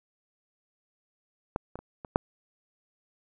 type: clicks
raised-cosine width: 1 ms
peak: -14 / -23 / -29 / -25 / -7 dBFS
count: 5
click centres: 1.561 / 1.756 / 1.79 / 2.048 / 2.159 s
effects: none